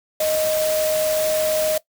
sine tone in noise, 622.3 Hz, D#5, in tune, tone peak -18 dBFS, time 0.2-1.78 s, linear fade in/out 5 ms, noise white, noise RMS -27 dBFS, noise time 0.2-1.78 s, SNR +6 dB, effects noise-tail reverb RT60 0.1 s tail -18 dB re dry

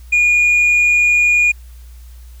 sine tone with tanh clipping, 2437 Hz, D#7, 37 cents flat, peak -10 dBFS, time 0.12-1.52 s, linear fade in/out 10 ms, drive 2 dB, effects added 60 Hz sine -34 dBFS peak until 2.4 s + white hiss -51 dBFS RMS until 2.4 s

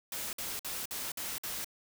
white noise bursts, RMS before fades -38 dBFS, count 6, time 0.12-1.645 s, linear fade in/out 2 ms, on 210 ms, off 53 ms, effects none

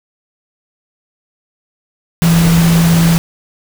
sine tone in noise, 167.1 Hz, E3, 24 cents sharp, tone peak -7 dBFS, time 2.22-3.18 s, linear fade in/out 0 ms, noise pink, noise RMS -18 dBFS, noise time 2.22-3.18 s, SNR +8 dB, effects none

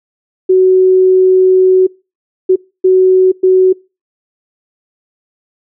sine tone bursts at uneven times, 373.1 Hz, F#4, 14 cents sharp, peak -4 dBFS, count 4, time 0.49-1.87 / 2.49-2.56 / 2.84-3.32 / 3.43-3.73 s, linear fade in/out 10 ms, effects noise-tail reverb RT60 0.3 s tail -25 dB re dry

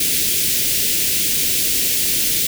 white band-stop noise, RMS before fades -18 dBFS, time 0-2.47 s, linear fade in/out 5 ms, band 450 to 2200 Hz, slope 24 dB/octave, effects none

